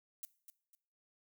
violet noise with echo, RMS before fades -44 dBFS, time 0.23-0.25 s, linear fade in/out 0 ms, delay 250 ms, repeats 2, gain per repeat -10 dB, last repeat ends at 0.75 s, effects noise-tail reverb RT60 0.5 s tail -19 dB re dry

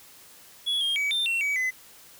triangle tone with pitch steps, 3373 / 3226 / 2274 / 3590 / 2718 / 2274 / 2026 Hz, G#7 / G7 / C#7 / A7 / F7 / C#7 / B6, +26 / +49 / +44 / +34 / -48 / +44 / +44 cents, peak -22 dBFS, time 0.66-1.71 s, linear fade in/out 20 ms, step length 150 ms, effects white hiss -51 dBFS RMS until 2.19 s

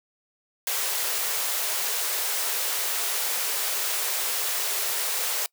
white high-pass noise, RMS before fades -27 dBFS, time 0.67-5.46 s, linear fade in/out 0 ms, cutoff 380 Hz, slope 96 dB/octave, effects noise-tail reverb RT60 0.1 s tail -25 dB re dry

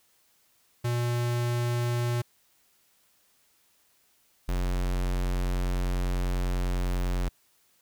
square tone pair in turn, 120.2 / 45.02 Hz, B2 / F#1, -46 / -47 cents, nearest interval octave + perfect fourth, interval 1701 cents, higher first, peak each -26 dBFS, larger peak neither, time 0.84-2.22 / 4.48-7.29 s, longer second, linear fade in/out 10 ms, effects white hiss -66 dBFS RMS until 7.81 s

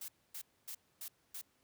blue noise bursts, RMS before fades -45 dBFS, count 5, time 0.01-1.415 s, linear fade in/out 5 ms, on 73 ms, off 260 ms, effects pink hiss -74 dBFS RMS until 1.63 s + high-pass 80 Hz 12 dB/octave

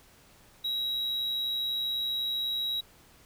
triangle tone, 3856 Hz, B7, 42 cents flat, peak -27 dBFS, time 0.64-2.81 s, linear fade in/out 10 ms, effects pink hiss -58 dBFS RMS until 3.25 s

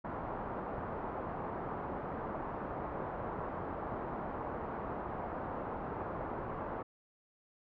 white low-pass noise, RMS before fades -40 dBFS, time 0.04-6.83 s, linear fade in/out 10 ms, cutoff 1100 Hz, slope 24 dB/octave, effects none

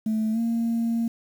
sine tone with pitch glide, 218.7 to 230.8 Hz, A3 to A#3, -10 to -17 cents, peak -20 dBFS, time 0.06-1.08 s, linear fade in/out 5 ms, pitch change +93 cents, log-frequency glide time 0.32-0.39 s, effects tanh soft clip ceiling -19 dBFS + 8-bit

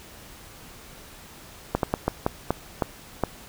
slowing click train, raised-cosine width 1 ms, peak -7 dBFS, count 8, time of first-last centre 1.75-3.237 s, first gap 82 ms, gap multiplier 1.31, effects pink hiss -46 dBFS RMS until 3.48 s

